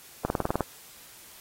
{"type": "click train", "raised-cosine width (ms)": 1, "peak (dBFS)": -11, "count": 8, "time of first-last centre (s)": [0.25, 0.607], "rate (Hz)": 19.6, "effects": ["white hiss -50 dBFS RMS until 1.4 s", "AAC 48 kbps"]}